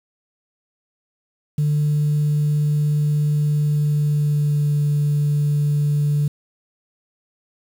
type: tone with pitch glide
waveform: sine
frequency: 148.6 to 146.64 Hz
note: D3 to D3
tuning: +21 to -2 cents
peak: -14 dBFS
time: 1.58-6.28 s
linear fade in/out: 5 ms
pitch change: -23 cents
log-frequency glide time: 3.35-4.81 s
effects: tanh soft clip ceiling -13 dBFS + 7-bit